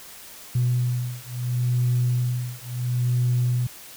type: beating tone pair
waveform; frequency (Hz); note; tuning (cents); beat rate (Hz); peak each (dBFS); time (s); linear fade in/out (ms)
sine; 122.9 / 123.63; B2 / B2; -8 / +2; 0.73; -23; 0.55-3.67; 5
effects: tanh soft clip ceiling -14 dBFS + white hiss -43 dBFS RMS until 3.96 s